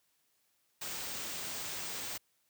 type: band-stop noise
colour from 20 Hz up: white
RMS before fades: -40 dBFS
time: 0.81-2.18 s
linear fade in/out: 10 ms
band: 9300 to 14000 Hz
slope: 96 dB/octave
effects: white hiss -75 dBFS RMS until 2.49 s + high-pass 60 Hz 12 dB/octave